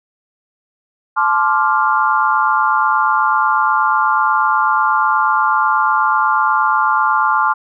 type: chord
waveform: sine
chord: D minor seventh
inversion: second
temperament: equal with one note detuned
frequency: 867.9 / 1046.5 / 1174.7 / 1396.9 Hz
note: A5 / C6 / D6 / F6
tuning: -24 / 0 / 0 / 0 cents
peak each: -17 dBFS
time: 1.16-7.54 s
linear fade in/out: 20 ms
effects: none